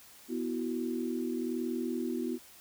sine chord, B suspended fourth, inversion none, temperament just, 246.9 / 329.3 / 370.4 Hz, B3 / E4 / F#4, 0 / -2 / +2 cents, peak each -34 / -36 / -37 dBFS, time 0.28-2.39 s, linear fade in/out 50 ms, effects white hiss -55 dBFS RMS until 2.6 s

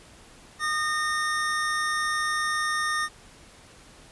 square tone pair together, 1224 / 1834 Hz, D#6 / A#6, -29 / -29 cents, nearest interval perfect fifth, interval 700 cents, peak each -28 dBFS, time 0.59-3.09 s, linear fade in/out 50 ms, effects pink hiss -51 dBFS RMS until 4.11 s + resampled to 24000 Hz

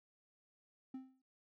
triangle tone with exponential decay, 261.6 Hz, C4, in tune, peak -39 dBFS, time 0.94-1.22 s, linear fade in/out 5 ms, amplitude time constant 59 ms, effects none

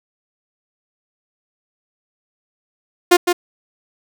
sawtooth tone with echo, 353.5 Hz, F4, 21 cents sharp, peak -3 dBFS, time 3.11-3.17 s, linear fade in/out 10 ms, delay 160 ms, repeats 1, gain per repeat -6 dB, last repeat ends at 3.33 s, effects none

